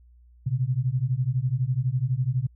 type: beating tone pair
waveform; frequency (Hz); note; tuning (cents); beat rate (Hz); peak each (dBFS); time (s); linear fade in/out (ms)
sine; 121.9 / 133.9; B2 / C3; -22 / +40; 12; -25; 0.46-2.47; 10
effects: added 60 Hz sine -51 dBFS peak until 2.55 s